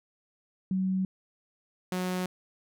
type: tone pair in turn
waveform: sine / sawtooth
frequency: 188.4 / 182.83 Hz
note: F#3 / F#3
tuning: +32 / -20 cents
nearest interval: minor second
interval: 52 cents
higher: first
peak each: -25 dBFS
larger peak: neither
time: 0.71-1.05 / 1.92-2.26 s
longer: neither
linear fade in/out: 2 ms
effects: none

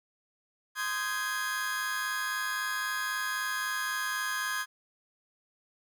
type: chord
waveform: 40% pulse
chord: Ab major seventh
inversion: first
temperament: just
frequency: 1038.3 / 1245.9 / 1557.4 / 1661.2 Hz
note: C6 / Eb6 / G6 / Ab6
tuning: -14 / +2 / -12 / 0 cents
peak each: -37 / -38 / -37 / -32 dBFS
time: 0.75-4.66 s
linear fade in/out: 50 ms
effects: none

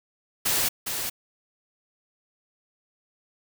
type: noise with echo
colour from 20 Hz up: white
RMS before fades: -24 dBFS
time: 0.45-0.69 s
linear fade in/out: 10 ms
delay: 410 ms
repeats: 1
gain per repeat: -6 dB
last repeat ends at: 1.1 s
effects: none

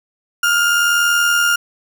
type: tone with amplitude modulation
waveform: 35% pulse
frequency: 1410 Hz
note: F6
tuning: 16 cents sharp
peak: -9 dBFS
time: 0.43-1.56 s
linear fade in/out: 5 ms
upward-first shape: sine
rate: 80.5 Hz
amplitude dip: 35%
effects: none

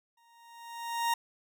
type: tone with exponential growth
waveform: 40% pulse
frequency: 932.3 Hz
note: A#5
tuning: in tune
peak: -24 dBFS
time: 0.17-1.14 s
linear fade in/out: 5 ms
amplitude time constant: 210 ms
effects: none

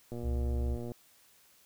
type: click train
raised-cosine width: 2 ms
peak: -28 dBFS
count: 96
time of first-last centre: 0.12-0.918 s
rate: 119 Hz
type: tone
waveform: sine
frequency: 67.4 Hz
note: C#2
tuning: 48 cents flat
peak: -29 dBFS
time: 0.22-0.78 s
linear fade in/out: 50 ms
effects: white hiss -63 dBFS RMS until 1.65 s

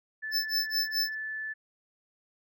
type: tone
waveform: sine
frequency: 1745 Hz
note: A6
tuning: 15 cents flat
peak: -33 dBFS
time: 0.22-1.54 s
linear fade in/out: 20 ms
type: tone with tremolo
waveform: square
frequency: 5274 Hz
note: E8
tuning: in tune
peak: -25 dBFS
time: 0.31-1.15 s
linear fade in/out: 50 ms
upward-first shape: sine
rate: 4.7 Hz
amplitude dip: 100%
effects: none

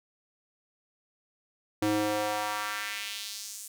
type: tone with high-pass filter sweep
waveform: square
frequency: 105.2 Hz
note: G#2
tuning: 23 cents sharp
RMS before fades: -32 dBFS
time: 1.82-3.68 s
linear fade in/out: 5 ms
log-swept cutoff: 250 to 8600 Hz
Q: 1.7
effects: none

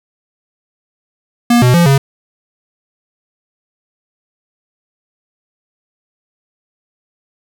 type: tone with pitch steps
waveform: square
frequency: 238.4 / 124.5 / 171.9 / 137.3 Hz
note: A#3 / B2 / F3 / C#3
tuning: +39 / +14 / -27 / -16 cents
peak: -7 dBFS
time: 1.5-1.98 s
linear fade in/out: 5 ms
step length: 120 ms
effects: none

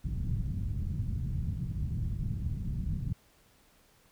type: low-pass noise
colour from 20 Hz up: white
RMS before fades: -33 dBFS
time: 0.04-3.13 s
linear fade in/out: 5 ms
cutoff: 150 Hz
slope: 24 dB/octave
effects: pink hiss -64 dBFS RMS until 4.11 s

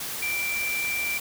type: tone in noise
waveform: sine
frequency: 2349 Hz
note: D7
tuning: in tune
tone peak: -26 dBFS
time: 0.22-1.18 s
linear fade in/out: 5 ms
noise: white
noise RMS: -33 dBFS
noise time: 0-1.2 s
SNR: +4 dB
effects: none

